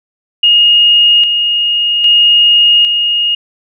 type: tone with tremolo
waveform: sine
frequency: 2857 Hz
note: F7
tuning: 39 cents sharp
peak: -4 dBFS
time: 0.43-3.35 s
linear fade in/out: 5 ms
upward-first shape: square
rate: 0.62 Hz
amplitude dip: 45%
effects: none